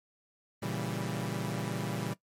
sawtooth chord, A# diminished seventh, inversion none, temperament equal with one note detuned, 116.54 / 139.31 / 164.81 / 196 Hz, A#2 / C#3 / E3 / G3, 0 / +9 / 0 / 0 cents, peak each -34 dBFS, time 0.62-2.14 s, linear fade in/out 10 ms, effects noise-tail reverb RT60 0.1 s tail -17 dB re dry + MP3 64 kbps

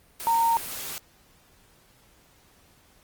sine tone in noise, 920 Hz, A#5, 23 cents flat, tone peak -19 dBFS, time 0.27-0.57 s, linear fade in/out 0 ms, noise white, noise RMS -35 dBFS, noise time 0.2-0.98 s, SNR +13 dB, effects pink hiss -59 dBFS RMS until 3.03 s + Opus 32 kbps

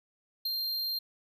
square tone with ADSR envelope, 4186 Hz, C8, in tune, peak -29 dBFS, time 0.45-0.99 s, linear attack 6 ms, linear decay 25 ms, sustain -2 dB, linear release 9 ms, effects none

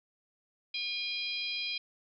harmonic tone with a mistuned harmonic, 808 Hz, G#5, 48 cents flat, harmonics 3 / 4 / 5 / 6, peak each -37 / -38 / -39 / -40 dBFS, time 0.74-1.78 s, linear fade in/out 5 ms, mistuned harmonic 6, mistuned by +23 cents, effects none

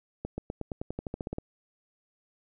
accelerating click train, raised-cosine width 2 ms, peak -20 dBFS, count 14, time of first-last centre 0.25-1.384 s, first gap 130 ms, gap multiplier 0.93, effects none

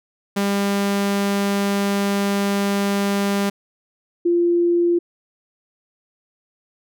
sawtooth / sine tone pair in turn, 200 / 345.6 Hz, G3 / F4, +35 / -18 cents, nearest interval major sixth, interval 947 cents, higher second, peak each -14 dBFS, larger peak neither, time 0.36-3.5 / 4.25-4.99 s, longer first, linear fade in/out 10 ms, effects none

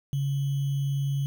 sine tone with sample-and-hold, 139.1 Hz, C#3, 6 cents sharp, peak -24 dBFS, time 0.13-1.26 s, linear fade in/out 0 ms, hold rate 3150 Hz, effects none

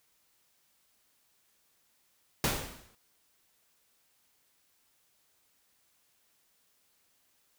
pink noise with exponential decay, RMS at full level -26 dBFS, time 2.44-2.95 s, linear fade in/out 1 ms, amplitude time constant 110 ms, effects white hiss -71 dBFS RMS until 7.58 s

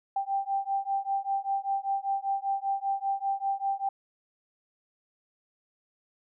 sine beating tone pair, 784 / 789.1 Hz, G5 / G5, 0 / +11 cents, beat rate 5.1 Hz, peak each -30 / -30 dBFS, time 0.16-3.89 s, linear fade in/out 5 ms, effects none

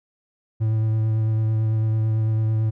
triangle tone with vibrato, 110 Hz, A2, in tune, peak -16 dBFS, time 0.6-2.71 s, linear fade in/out 20 ms, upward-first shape triangle, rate 9 Hz, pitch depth 18 cents each way, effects none

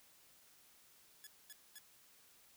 5% pulse tone bursts, 1700 Hz, G#6, 40 cents sharp, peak -40 dBFS, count 3, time 1.24-1.784 s, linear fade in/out 0 ms, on 28 ms, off 230 ms, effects white hiss -66 dBFS RMS until 2.56 s

